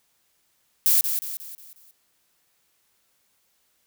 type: noise with echo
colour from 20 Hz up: violet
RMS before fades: -18 dBFS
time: 0.86-1.01 s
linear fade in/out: 0 ms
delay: 180 ms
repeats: 5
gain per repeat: -7 dB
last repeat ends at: 1.91 s
effects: white hiss -68 dBFS RMS until 3.86 s